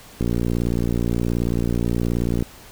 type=click train; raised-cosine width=3 ms; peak=-9 dBFS; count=131; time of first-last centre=0.21-2.425 s; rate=58.7 Hz; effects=pink hiss -44 dBFS RMS until 2.71 s